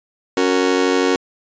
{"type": "chord", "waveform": "40% pulse", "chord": "F# major", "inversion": "second", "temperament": "just", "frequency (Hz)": [277.5, 370, 462.5], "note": ["C#4", "F#4", "A#4"], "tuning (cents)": [2, 0, -14], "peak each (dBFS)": -18, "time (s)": [0.37, 1.16], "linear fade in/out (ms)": 2, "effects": ["resampled to 16000 Hz"]}